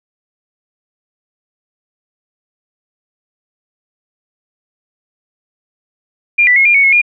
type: tone with pitch steps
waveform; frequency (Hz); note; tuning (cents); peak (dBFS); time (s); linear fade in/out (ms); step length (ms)
sine; 2400 / 1976 / 2166 / 2402 / 2224 / 2177 / 2421; D7 / B6 / C#7 / D7 / C#7 / C#7 / D#7; +37 / 0 / -41 / +38 / +5 / -32 / -48; -6; 6.38-7.017; 10; 91
effects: none